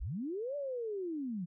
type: linear two-way sweep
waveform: sine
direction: up then down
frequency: 32.64 to 587.3 to 163.9 Hz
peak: -35 dBFS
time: 0-1.46 s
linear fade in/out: 20 ms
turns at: 0.56 s
effects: none